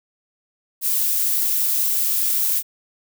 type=noise; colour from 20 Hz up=violet; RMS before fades=-20 dBFS; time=0.81-2.63 s; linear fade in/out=50 ms; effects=none